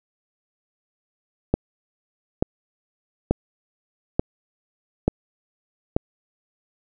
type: click train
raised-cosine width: 2 ms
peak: -4 dBFS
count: 6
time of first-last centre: 1.54-5.965 s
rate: 1.13 Hz
effects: none